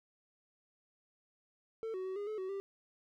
triangle tone with pitch steps, 447.7 / 373.7 / 377.1 / 408.5 / 430.6 / 376.3 / 393.8 Hz, A4 / F#4 / F#4 / G#4 / A4 / F#4 / G4, +30 / +17 / +33 / -29 / -37 / +29 / +8 cents, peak -35 dBFS, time 1.83-2.6 s, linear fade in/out 0 ms, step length 110 ms, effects none

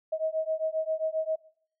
sine beating tone pair, 631 / 638.5 Hz, D#5 / D#5, +24 / +45 cents, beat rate 7.5 Hz, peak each -30 dBFS, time 0.12-1.36 s, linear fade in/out 10 ms, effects noise-tail reverb RT60 0.6 s tail -20 dB re dry

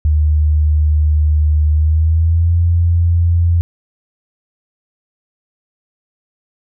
sine tone with pitch glide, 76 to 85.31 Hz, D#2 to F2, -40 to -40 cents, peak -9 dBFS, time 0.05-3.61 s, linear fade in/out 0 ms, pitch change +200 cents, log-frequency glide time 1.71-2.54 s, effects none

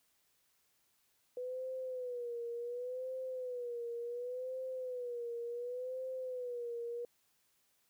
sine tone with vibrato, 493.9 Hz, B4, in tune, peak -38 dBFS, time 1.37-7.05 s, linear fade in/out 2 ms, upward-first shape sine, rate 0.69 Hz, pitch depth 85 cents each way, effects white hiss -75 dBFS RMS until 7.89 s

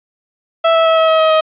30% pulse tone with pitch steps, 659 / 654.1 / 649.2 / 644.3 / 639.5 / 634.7 / 630 Hz, E5 / E5 / E5 / E5 / D#5 / D#5 / D#5, -1 / -14 / -27 / -40 / +47 / +34 / +21 cents, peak -6 dBFS, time 0.64-1.41 s, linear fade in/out 10 ms, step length 110 ms, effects resampled to 8000 Hz + 8-bit

